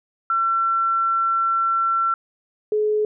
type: tone pair in turn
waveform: sine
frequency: 1350 / 425 Hz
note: E6 / G#4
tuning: +41 / +40 cents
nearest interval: octave + minor sixth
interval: 2001 cents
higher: first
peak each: -17 dBFS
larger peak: neither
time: 0.3-2.14 / 2.72-3.05 s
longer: first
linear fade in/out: 2 ms
effects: none